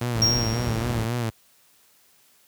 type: tone with vibrato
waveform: sawtooth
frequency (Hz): 116.54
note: A#2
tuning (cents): 0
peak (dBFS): -20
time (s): 0.01-1.3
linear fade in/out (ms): 5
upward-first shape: sine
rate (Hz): 3.7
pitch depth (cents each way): 82
type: noise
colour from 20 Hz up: brown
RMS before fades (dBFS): -27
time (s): 0.15-1.05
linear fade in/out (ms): 5
type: tone with exponential decay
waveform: triangle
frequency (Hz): 5588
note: F8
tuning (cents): 0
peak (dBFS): -14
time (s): 0.22-0.91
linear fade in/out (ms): 2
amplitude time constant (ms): 150
effects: white hiss -59 dBFS RMS until 2.47 s + high-pass 60 Hz 12 dB/octave